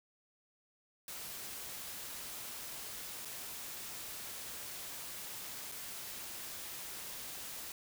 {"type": "noise with dropouts", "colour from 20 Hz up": "white", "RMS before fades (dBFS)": -45, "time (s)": [1.08, 7.72], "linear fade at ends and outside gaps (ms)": 1, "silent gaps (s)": [[3.25, 3.255], [5.716, 5.721]], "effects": []}